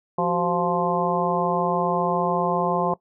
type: harmonic tone with a mistuned harmonic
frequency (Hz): 174.61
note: F3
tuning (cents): 0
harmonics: 1 / 2 / 3 / 4 / 5 / 6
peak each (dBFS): -27 / -27 / -27 / -27 / -27 / -27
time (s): 0.18-2.94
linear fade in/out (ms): 5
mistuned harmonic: 2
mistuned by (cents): +120
effects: noise-tail reverb RT60 0.1 s tail -19 dB re dry